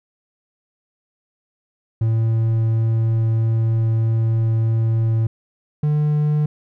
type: tone pair in turn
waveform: triangle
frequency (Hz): 112.7 / 149.76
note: A2 / D3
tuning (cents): +42 / +34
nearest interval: perfect fourth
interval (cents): 492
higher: second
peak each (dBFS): -13 / -13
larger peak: neither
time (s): 2.01-5.27 / 5.83-6.46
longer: first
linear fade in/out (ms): 5
effects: none